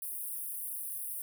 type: high-pass noise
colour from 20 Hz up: pink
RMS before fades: -39 dBFS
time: 0.02-1.22 s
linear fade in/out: 2 ms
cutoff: 9200 Hz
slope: 96 dB/octave
effects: none